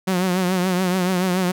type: tone with vibrato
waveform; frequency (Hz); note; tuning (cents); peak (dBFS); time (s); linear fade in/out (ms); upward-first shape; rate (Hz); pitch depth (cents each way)
sawtooth; 183.2; F#3; -17; -14; 0.07-1.52; 10; triangle; 7; 77
effects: none